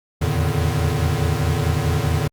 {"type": "tone cluster", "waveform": "square", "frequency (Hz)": [81.2, 85.9, 112.7, 142.2, 153], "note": ["E2", "F2", "A2", "C#3", "D#3"], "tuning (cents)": [-26, -28, 42, 45, -29], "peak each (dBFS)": -25, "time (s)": [0.21, 2.28], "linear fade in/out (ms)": 10, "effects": ["Opus 48 kbps"]}